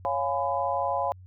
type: chord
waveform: sine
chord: C# dominant seventh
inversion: none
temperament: equal with one note detuned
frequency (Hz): 554.4 / 698.5 / 830.6 / 1005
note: C#5 / E#5 / G#5 / B5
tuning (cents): 0 / 0 / 0 / +30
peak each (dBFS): -30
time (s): 0.05-1.12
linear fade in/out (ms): 0
effects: added 92 Hz sine -45 dBFS peak until 1.26 s